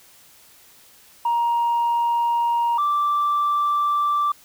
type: tone pair in turn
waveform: sine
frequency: 941 / 1171.3 Hz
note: A#5 / D6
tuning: +16 / -5 cents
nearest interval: major third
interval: 379 cents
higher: second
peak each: -16 / -16 dBFS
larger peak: neither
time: 1.25-2.78 / 2.78-4.32 s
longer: second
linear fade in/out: 5 ms
effects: tanh soft clip ceiling -15 dBFS + white hiss -51 dBFS RMS until 4.44 s